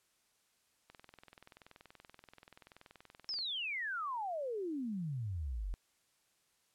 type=click train; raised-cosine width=0.3 ms; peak=-38 dBFS; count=53; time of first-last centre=0.9-3.388 s; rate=20.9 Hz
type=exponential sweep; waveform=sine; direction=down; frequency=5400 to 41.17 Hz; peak=-36 dBFS; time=3.29-5.74 s; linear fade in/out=0 ms
effects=white hiss -75 dBFS RMS until 6.74 s + low-pass 11000 Hz 12 dB/octave